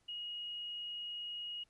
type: tone with tanh clipping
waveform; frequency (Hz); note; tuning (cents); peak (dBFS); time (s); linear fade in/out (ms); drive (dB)
triangle; 2885; F#7; -44; -40; 0.08-1.64; 10; 2
effects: pink hiss -75 dBFS RMS until 1.69 s + resampled to 24000 Hz